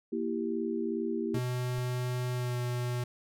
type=chord; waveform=sine; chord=E diminished; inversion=second; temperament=equal; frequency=233.1 / 329.6 / 392 Hz; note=Bb3 / E4 / G4; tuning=0 / 0 / 0 cents; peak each=-34 dBFS; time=0.12-1.39 s; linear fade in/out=10 ms
type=tone with pitch glide; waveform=square; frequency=124.7 to 122.77 Hz; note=B2 to B2; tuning=+17 to -10 cents; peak=-31 dBFS; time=1.34-3.04 s; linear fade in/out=5 ms; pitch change=-27 cents; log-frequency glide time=2.32-2.57 s
type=noise with exponential growth; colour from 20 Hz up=brown; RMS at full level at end=-45 dBFS; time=1.65-1.79 s; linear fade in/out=0 ms; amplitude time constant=29 ms
effects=none